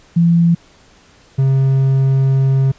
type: tone pair in turn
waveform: sine / triangle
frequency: 169.4 / 134.45 Hz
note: E3 / C3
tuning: +48 / +47 cents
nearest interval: major third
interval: 401 cents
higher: first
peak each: -8 dBFS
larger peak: neither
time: 0.16-0.55 / 1.38-2.72 s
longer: second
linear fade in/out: 10 ms
effects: pink hiss -48 dBFS RMS until 2.78 s + resampled to 16000 Hz